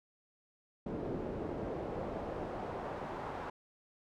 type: noise with band-pass filter sweep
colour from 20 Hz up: brown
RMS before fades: -40 dBFS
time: 0.86-3.5 s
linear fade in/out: 5 ms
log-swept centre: 380 to 940 Hz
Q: 1.3
effects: none